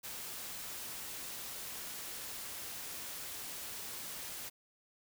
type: noise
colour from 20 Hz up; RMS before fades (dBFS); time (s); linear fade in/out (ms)
white; -44; 0.03-4.5; 20
effects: none